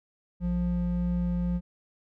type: tone pair together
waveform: triangle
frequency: 58.09 / 176.3 Hz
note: A#1 / F3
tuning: -5 / +17 cents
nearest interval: octave + perfect fifth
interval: 1922 cents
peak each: -29 / -24 dBFS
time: 0.4-1.61 s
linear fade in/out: 50 ms
effects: none